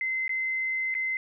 sine tone with dropouts, 2062 Hz, C7, 26 cents flat, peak -26 dBFS, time 0.01-1.17 s, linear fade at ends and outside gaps 1 ms, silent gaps 0.279-0.293 / 0.942-0.95 s, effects none

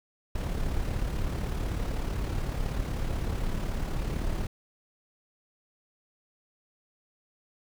brown noise with amplitude modulation, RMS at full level -28 dBFS, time 0.35-4.47 s, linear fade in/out 5 ms, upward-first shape sine, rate 36 Hz, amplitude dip 45%, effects none

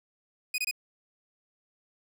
sawtooth tone bursts, 2489 Hz, D#7, in tune, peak -24 dBFS, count 3, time 0.54-0.712 s, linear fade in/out 5 ms, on 42 ms, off 23 ms, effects none

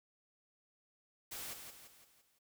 white noise with echo, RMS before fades -45 dBFS, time 1.31-1.54 s, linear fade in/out 10 ms, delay 170 ms, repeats 5, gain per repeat -6 dB, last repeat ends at 2.39 s, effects none

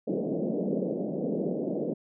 pink band-pass noise, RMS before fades -30 dBFS, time 0.07-1.94 s, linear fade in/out 10 ms, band 170 to 590 Hz, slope 48 dB/octave, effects none

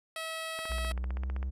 10% pulse tone, 646 Hz, E5, 35 cents flat, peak -27 dBFS, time 0.16-0.92 s, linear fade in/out 2 ms
click train, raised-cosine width 0.5 ms, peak -27 dBFS, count 14, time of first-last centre 0.59-1.429 s, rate 15.5 Hz
triangle tone with pitch glide, 61.2 to 65.21 Hz, B1 to C2, -15 to -5 cents, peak -29 dBFS, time 0.69-1.51 s, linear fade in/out 20 ms, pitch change +110 cents, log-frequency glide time 0.97-1.24 s
effects resampled to 32000 Hz

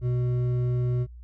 sine tone with hard clipping, 123.47 Hz, B2, in tune, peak -24 dBFS, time 0.01-1.07 s, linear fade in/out 50 ms, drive 7 dB, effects added 60 Hz sine -41 dBFS peak until 1.23 s

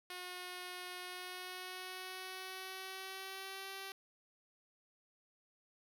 5% pulse tone with pitch glide, 361.6 to 387.6 Hz, F#4 to G4, -40 to -20 cents, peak -33 dBFS, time 0.1-3.92 s, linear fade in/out 2 ms, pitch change +120 cents, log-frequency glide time 1-3.71 s, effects none

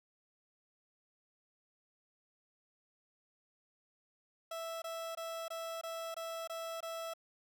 30% pulse tone bursts, 659.3 Hz, E5, in tune, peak -37 dBFS, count 8, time 4.51-7.137 s, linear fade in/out 5 ms, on 310 ms, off 21 ms, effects none

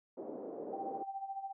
pink band-pass noise, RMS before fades -44 dBFS, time 0.17-1.03 s, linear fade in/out 5 ms, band 310 to 580 Hz, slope 24 dB/octave
sine tone with tremolo, 782 Hz, G5, 4 cents flat, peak -36 dBFS, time 0.72-1.53 s, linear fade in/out 20 ms, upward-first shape sine, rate 14 Hz, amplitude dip 70%
effects none

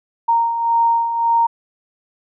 sine beating tone pair, 926 / 927.8 Hz, A#5 / A#5, -12 / -8 cents, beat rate 1.8 Hz, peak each -22 / -14 dBFS, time 0.28-1.47 s, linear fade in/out 10 ms, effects none

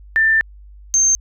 sine tone pair in turn, 1782 / 6330 Hz, A6 / G8, +22 / +16 cents, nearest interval octave + minor seventh, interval 2194 cents, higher second, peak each -11 dBFS, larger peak neither, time 0.16-0.41 / 0.94-1.15 s, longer first, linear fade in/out 0 ms, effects added 50 Hz sine -38 dBFS peak until 1.2 s

